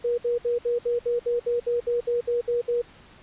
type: tone bursts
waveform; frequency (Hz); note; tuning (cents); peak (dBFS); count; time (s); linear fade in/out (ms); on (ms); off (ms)
sine; 478.8; A#4; +46; -21; 14; 0.04-2.819; 10; 140; 63
effects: pink hiss -51 dBFS RMS until 3.22 s + resampled to 8000 Hz